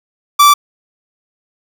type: tone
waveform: 45% pulse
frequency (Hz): 1164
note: D6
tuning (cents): -16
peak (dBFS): -4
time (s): 0.39-0.54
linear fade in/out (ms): 10
effects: none